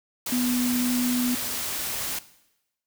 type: tone in noise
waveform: sine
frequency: 246.9 Hz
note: B3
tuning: in tune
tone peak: -22 dBFS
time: 0.32-1.35 s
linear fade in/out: 5 ms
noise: white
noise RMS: -30 dBFS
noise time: 0.26-2.19 s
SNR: +5 dB
effects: noise-tail reverb RT60 0.9 s tail -17 dB re dry